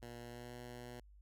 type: tone with pitch glide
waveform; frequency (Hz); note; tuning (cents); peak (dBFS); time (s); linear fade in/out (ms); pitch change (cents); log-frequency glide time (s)
10% pulse; 119.3 to 121.95; A#2 to B2; +41 to -21; -40; 0.02-1; 5; +38; 0.21-0.55
effects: added 50 Hz sine -58 dBFS peak until 1.21 s